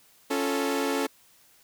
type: chord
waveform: sawtooth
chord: Db augmented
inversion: none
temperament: equal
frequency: 277.2 / 349.2 / 440 Hz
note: Db4 / F4 / A4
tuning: 0 / 0 / 0 cents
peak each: -24 / -30 / -25 dBFS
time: 0.3-1.07 s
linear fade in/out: 10 ms
effects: white hiss -59 dBFS RMS until 1.63 s